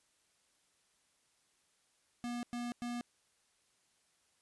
square tone bursts, 240.6 Hz, B3, 45 cents flat, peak -38 dBFS, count 3, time 2.24-3.01 s, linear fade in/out 0 ms, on 190 ms, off 100 ms, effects white hiss -74 dBFS RMS until 4.41 s + resampled to 24000 Hz

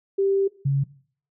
sine tone pair in turn, 392 / 138.51 Hz, G4 / C#3, 0 / -1 cents, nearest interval octave + tritone, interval 1801 cents, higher first, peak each -18 dBFS, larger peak neither, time 0.18-0.48 / 0.65-0.84 s, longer first, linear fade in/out 10 ms, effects noise-tail reverb RT60 0.5 s tail -19 dB re dry

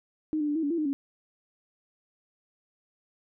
sine tone with pitch steps, 310 / 297.3 / 293.2 / 322.7 / 286.4 / 337.5 / 306 / 277.5 Hz, D#4 / D4 / D4 / E4 / D4 / E4 / D#4 / C#4, -6 / +21 / -3 / -37 / -43 / +41 / -29 / +2 cents, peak -25 dBFS, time 0.33-0.93 s, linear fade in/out 0 ms, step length 75 ms, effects none

